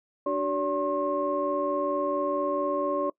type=tone cluster; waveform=sine; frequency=294.7 / 379.1 / 572 / 1072 Hz; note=D4 / F#4 / D5 / C6; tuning=+6 / +42 / -46 / +42 cents; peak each=-31 / -32 / -27 / -30 dBFS; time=0.26-3.1 s; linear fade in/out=5 ms; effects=noise-tail reverb RT60 0.1 s tail -23 dB re dry + tanh soft clip ceiling -14 dBFS